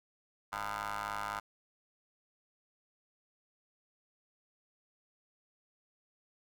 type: ring-modulated tone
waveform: 15% pulse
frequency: 103.83 Hz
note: G#2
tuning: in tune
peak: -27 dBFS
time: 0.52-1.4 s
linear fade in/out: 10 ms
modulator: 1120 Hz
effects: none